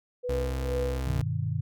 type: tone with tremolo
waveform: sine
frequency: 493.9 Hz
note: B4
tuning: in tune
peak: -27 dBFS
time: 0.23-1.01 s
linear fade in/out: 20 ms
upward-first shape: sine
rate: 2.2 Hz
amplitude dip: 85%
type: tone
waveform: 35% pulse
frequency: 65.41 Hz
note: C2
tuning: in tune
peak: -27 dBFS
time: 0.29-1.22 s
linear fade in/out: 5 ms
type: chord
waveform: sine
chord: G augmented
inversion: none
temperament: just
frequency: 98 / 122.5 / 153.12 Hz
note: G2 / B2 / D#3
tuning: 0 / -14 / -27 cents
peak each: -31 dBFS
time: 1.07-1.61 s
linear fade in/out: 5 ms
effects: none